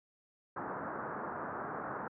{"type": "low-pass noise", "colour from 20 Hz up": "white", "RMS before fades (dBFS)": -40, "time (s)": [0.56, 2.08], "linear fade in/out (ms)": 5, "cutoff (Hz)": 1500, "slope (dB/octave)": 48, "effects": ["high-pass 150 Hz 12 dB/octave"]}